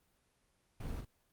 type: noise with echo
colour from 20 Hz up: brown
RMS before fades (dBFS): -42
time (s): 0.8-1.01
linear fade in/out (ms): 5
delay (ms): 41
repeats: 1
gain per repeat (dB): -5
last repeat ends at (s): 1.051
effects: pink hiss -75 dBFS RMS until 1.32 s + Opus 24 kbps